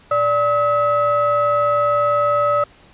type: ring-modulated tone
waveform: triangle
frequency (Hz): 349.2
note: F4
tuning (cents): 0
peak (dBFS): -9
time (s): 0.11-2.64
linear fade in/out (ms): 5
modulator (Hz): 933
effects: pink hiss -49 dBFS RMS until 2.93 s + resampled to 8000 Hz